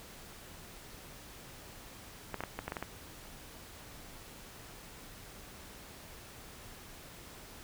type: clicks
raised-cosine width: 0.5 ms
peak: -21 dBFS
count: 8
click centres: 2.343 / 2.406 / 2.437 / 2.59 / 2.68 / 2.721 / 2.768 / 2.826 s
effects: pink hiss -51 dBFS RMS until 7.63 s